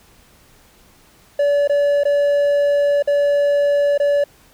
triangle tone with dropouts, 574 Hz, D5, 40 cents flat, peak -11 dBFS, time 1.39-4.24 s, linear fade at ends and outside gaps 5 ms, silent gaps 1.676-1.695 / 2.036-2.052 / 3.025-3.074 / 3.978-3.999 s, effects pink hiss -51 dBFS RMS until 4.53 s

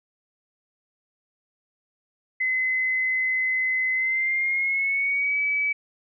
sine tone with pitch glide, 2039 to 2289 Hz, C7 to D7, -45 to -45 cents, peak -21 dBFS, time 2.4-5.73 s, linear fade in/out 10 ms, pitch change +200 cents, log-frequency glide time 3.93-5.39 s, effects none

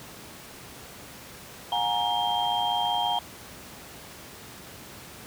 sine tone cluster, 720 / 826 / 941 / 3192 Hz, F#5 / G#5 / A#5 / G7, -47 / -10 / +16 / +31 cents, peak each -29 dBFS, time 1.72-3.19 s, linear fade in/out 2 ms, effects pink hiss -44 dBFS RMS until 5.26 s + high-pass 80 Hz 12 dB/octave

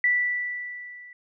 sine tone with level ramp, 1967 Hz, B6, 7 cents flat, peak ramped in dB -17 to -43 dBFS, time 0.04-1.13 s, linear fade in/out 2 ms, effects none

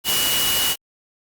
sine tone in noise, 2925 Hz, F#7, 21 cents flat, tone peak -22 dBFS, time 0.04-0.76 s, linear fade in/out 50 ms, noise white, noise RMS -21 dBFS, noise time 0.04-0.76 s, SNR -4 dB, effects Opus 48 kbps

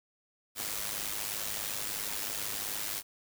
white noise with amplitude modulation, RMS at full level -33 dBFS, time 0.55-3.03 s, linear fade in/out 50 ms, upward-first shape sine, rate 103 Hz, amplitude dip 65%, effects none

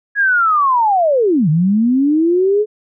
sine linear two-way sweep, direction down then up, 1681 to 146.83 to 431.5 Hz, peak -10 dBFS, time 0.15-2.66 s, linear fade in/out 50 ms, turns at 1.49 s, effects none

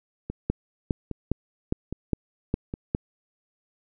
two click trains, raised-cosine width 3 ms, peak -10 / -18 dBFS, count 7 / 4, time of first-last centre 0.5-2.949 / 0.3-2.739 s, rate 2.45 / 1.23 Hz, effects none

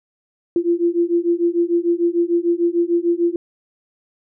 sine beating tone pair, 340 / 346.7 Hz, F4 / F4, -46 / -13 cents, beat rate 6.7 Hz, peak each -18 dBFS, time 0.56-3.36 s, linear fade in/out 2 ms, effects none

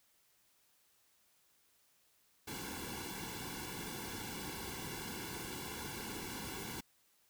pink noise with comb filter, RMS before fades -44 dBFS, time 2.47-6.81 s, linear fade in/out 10 ms, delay 1.6 ms, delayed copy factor -0.95, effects white hiss -72 dBFS RMS until 7.29 s

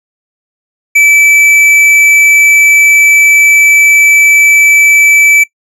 sine tone with tanh clipping, 2311 Hz, D7, 28 cents flat, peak -4 dBFS, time 0.95-5.44 s, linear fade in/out 10 ms, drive 11 dB, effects noise-tail reverb RT60 0.1 s tail -20 dB re dry

